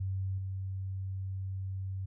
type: tone with level steps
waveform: sine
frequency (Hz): 95.5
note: G2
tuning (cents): -45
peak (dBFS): -31 / -34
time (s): 0-2.06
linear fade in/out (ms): 10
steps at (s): 0.38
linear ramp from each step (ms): 2
effects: none